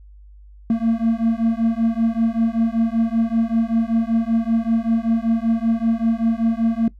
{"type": "beating tone pair", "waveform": "triangle", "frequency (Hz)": [225.3, 230.5], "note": ["A3", "A#3"], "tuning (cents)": [41, -19], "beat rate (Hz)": 5.2, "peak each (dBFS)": -17, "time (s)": [0.7, 6.88], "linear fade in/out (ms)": 2, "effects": ["noise-tail reverb RT60 0.1 s tail -19 dB re dry", "added 50 Hz sine -41 dBFS peak until 6.99 s"]}